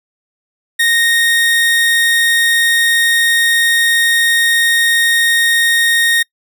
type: tone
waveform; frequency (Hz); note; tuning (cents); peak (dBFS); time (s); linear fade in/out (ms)
30% pulse; 1857; A#6; -7; -7; 0.79-6.23; 10
effects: noise-tail reverb RT60 0.1 s tail -26 dB re dry